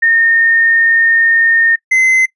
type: tone pair in turn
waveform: sine / triangle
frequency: 1831 / 2055 Hz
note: A#6 / C7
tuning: -32 / -32 cents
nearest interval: major second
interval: 200 cents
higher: second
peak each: -7 / -5 dBFS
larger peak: second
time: 0.02-1.76 / 1.91-2.26 s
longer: first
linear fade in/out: 10 ms
effects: noise-tail reverb RT60 0.1 s tail -22 dB re dry + resampled to 24000 Hz